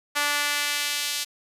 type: tone with high-pass filter sweep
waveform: sawtooth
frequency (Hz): 291.3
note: D4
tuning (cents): -14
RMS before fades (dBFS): -26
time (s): 0.15-1.25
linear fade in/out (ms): 20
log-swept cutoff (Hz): 1300 to 3700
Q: 1
effects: resampled to 32000 Hz